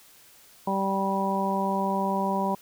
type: harmonic tone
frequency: 194.8 Hz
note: G3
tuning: 11 cents flat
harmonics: 1 / 2 / 3 / 4 / 5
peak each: -28 / -33 / -32 / -31 / -28 dBFS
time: 0.67-2.55 s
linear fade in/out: 5 ms
effects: white hiss -54 dBFS RMS until 2.61 s